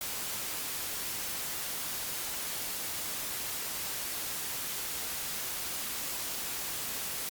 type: noise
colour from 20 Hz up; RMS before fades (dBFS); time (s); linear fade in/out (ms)
white; -36; 0.01-7.29; 2
effects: Opus 48 kbps